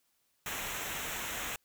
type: noise with comb filter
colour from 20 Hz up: pink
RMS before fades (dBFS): -38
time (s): 0.46-1.56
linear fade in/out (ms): 2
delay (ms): 0.21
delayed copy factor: -0.7
effects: white hiss -75 dBFS RMS until 1.64 s